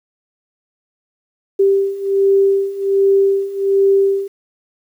sine beating tone pair, 392 / 393.3 Hz, G4 / G4, 0 / +6 cents, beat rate 1.3 Hz, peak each -16 / -13 dBFS, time 1.59-4.28 s, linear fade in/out 10 ms, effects 8-bit

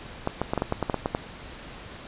clicks, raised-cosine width 1 ms, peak -10 dBFS, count 11, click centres 0.274 / 0.416 / 0.535 / 0.577 / 0.621 / 0.724 / 0.827 / 0.898 / 0.943 / 1.059 / 1.149 s, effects pink hiss -42 dBFS RMS until 2.07 s + resampled to 8000 Hz

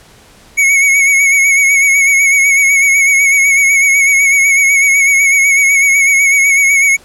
square tone with vibrato, 2217 Hz, C#7, in tune, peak -7 dBFS, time 0.57-6.97 s, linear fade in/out 20 ms, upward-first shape sine, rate 8 Hz, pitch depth 44 cents each way, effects pink hiss -42 dBFS RMS until 7.04 s + low-pass 11000 Hz 12 dB/octave

